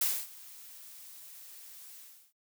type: noise with ADSR envelope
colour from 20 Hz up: blue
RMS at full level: -28 dBFS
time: 0.01-2.33 s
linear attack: 5 ms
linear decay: 250 ms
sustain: -22 dB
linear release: 350 ms
effects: noise-tail reverb RT60 0.1 s tail -22 dB re dry